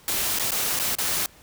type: noise with dropouts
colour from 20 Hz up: white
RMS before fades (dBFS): -25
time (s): 0.08-1.26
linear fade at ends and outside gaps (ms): 1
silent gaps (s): 0.388-0.396 / 0.508-0.518 / 0.791-0.797 / 0.952-0.985
effects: pink hiss -52 dBFS RMS until 1.42 s